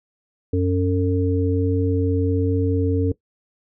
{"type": "tone cluster", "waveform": "sine", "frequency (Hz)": [92.9, 277.4, 451.1], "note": ["F#2", "C#4", "A4"], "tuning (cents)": [7, 1, 43], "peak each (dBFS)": [-20, -22, -22], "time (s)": [0.53, 3.12], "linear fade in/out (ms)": 5, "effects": ["noise-tail reverb RT60 0.1 s tail -18 dB re dry"]}